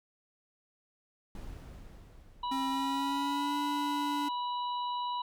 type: noise with exponential decay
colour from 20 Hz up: brown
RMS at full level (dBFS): -42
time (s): 1.35-4.3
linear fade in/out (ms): 2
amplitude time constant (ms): 640
type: harmonic tone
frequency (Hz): 979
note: B5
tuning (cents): -15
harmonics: 1 / 3 / 4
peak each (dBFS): -32 / -46 / -44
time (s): 2.43-5.22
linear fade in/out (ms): 5
type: tone with pitch glide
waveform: square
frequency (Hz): 267.7 to 290.2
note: C4 to D4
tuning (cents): +40 to -21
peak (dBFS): -34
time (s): 2.51-4.29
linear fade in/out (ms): 10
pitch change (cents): +139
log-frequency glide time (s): 2.69-3.57
effects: none